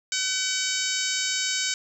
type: harmonic tone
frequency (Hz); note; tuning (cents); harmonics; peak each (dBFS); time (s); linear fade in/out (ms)
758; F#5; +42; 2 / 3 / 4 / 5 / 6 / 7 / 8 / 9 / 10; -33 / -33 / -33 / -33 / -33 / -33 / -33 / -33 / -33; 0.12-1.74; 2
effects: 9-bit